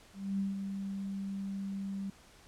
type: tone with ADSR envelope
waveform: sine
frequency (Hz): 196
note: G3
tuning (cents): 0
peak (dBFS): -29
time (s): 0.13-2.1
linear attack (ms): 260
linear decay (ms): 160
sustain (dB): -6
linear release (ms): 3
effects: pink hiss -59 dBFS RMS until 2.47 s + low-pass 10000 Hz 12 dB/octave